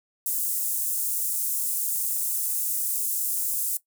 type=high-pass noise; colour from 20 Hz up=pink; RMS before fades=-27 dBFS; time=0.26-3.77 s; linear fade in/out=2 ms; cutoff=8600 Hz; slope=24 dB/octave; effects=noise-tail reverb RT60 0.1 s tail -17 dB re dry